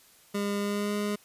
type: tone with pitch glide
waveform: 25% pulse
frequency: 202.8 to 206.7 Hz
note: G#3 to G#3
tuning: -41 to -8 cents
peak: -24 dBFS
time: 0.34-1.16 s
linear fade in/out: 10 ms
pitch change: +33 cents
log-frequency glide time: 0.58-0.94 s
effects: white hiss -58 dBFS RMS until 1.24 s + resampled to 32000 Hz